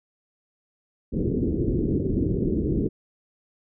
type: low-pass noise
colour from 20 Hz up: white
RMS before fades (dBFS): -24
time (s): 1.12-2.89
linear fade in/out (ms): 20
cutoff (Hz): 410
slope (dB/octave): 48
effects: none